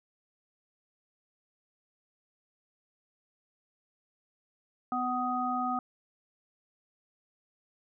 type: harmonic tone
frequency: 249.8 Hz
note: B3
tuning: 20 cents sharp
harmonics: 1 / 3 / 5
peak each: -34 / -32 / -32 dBFS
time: 4.92-5.79 s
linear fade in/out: 2 ms
effects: none